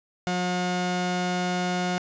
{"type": "tone pair together", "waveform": "sawtooth", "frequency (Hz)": [180, 360], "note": ["F#3", "F#4"], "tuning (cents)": [-47, -47], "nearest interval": "octave", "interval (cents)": 1200, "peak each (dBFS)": -22, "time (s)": [0.27, 1.98], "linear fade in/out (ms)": 0, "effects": ["resampled to 16000 Hz", "8-bit"]}